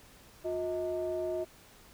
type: ring-modulated tone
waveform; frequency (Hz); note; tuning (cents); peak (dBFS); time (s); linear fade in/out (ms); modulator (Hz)
triangle; 138.1; C#3; -6; -26; 0.44-1.45; 20; 497
effects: pink hiss -57 dBFS RMS until 1.93 s